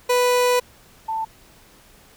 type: tone pair in turn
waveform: 30% pulse / sine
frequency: 493.9 / 887.9 Hz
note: B4 / A5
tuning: 0 / +15 cents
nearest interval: minor seventh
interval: 1015 cents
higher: second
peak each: -13 / -22 dBFS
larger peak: first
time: 0.09-0.6 / 1.08-1.25 s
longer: first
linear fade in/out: 10 ms
effects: pink hiss -51 dBFS RMS until 2.16 s